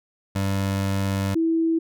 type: tone pair in turn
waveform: 25% pulse / sine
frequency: 97.8 / 327.3 Hz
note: G2 / E4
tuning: -4 / -12 cents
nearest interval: octave + major sixth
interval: 2092 cents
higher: second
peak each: -18 dBFS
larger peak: neither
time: 0.35-1.35 / 1.35-1.79 s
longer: first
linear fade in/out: 10 ms
effects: none